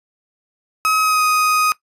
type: tone with pitch glide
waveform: 35% pulse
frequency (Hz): 1273 to 1249.7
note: D#6 to D#6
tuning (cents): +39 to +7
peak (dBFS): -12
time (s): 0.85-1.72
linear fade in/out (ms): 0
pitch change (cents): -32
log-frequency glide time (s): 1.01-1.23
effects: noise-tail reverb RT60 0.1 s tail -18 dB re dry + resampled to 32000 Hz